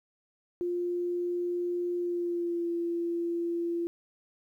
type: tone with pitch glide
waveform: sine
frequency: 351.6 to 341.2 Hz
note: F4 to F4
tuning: +12 to -40 cents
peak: -28 dBFS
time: 0.61-3.87 s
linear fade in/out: 0 ms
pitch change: -52 cents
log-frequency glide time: 1.97-2.68 s
effects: 11-bit